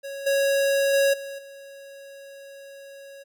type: tone with level steps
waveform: square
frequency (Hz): 553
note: C#5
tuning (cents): -4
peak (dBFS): -33 / -20 / -18 / -34 / -42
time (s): 0.03-3.24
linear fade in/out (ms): 20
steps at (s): 0.26 / 0.93 / 1.13 / 1.38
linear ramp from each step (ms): 10
effects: none